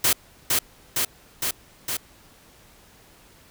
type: noise with echo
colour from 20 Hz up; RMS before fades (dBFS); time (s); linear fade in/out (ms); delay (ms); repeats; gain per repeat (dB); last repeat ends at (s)
white; -19; 0.04-0.13; 5; 460; 4; -2; 1.97
effects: pink hiss -53 dBFS RMS until 3.5 s